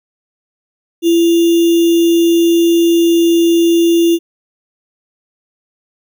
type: tone with sample-and-hold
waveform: sine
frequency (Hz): 337.6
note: E4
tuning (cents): +41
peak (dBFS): -7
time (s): 1.02-4.19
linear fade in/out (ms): 50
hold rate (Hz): 3150
effects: none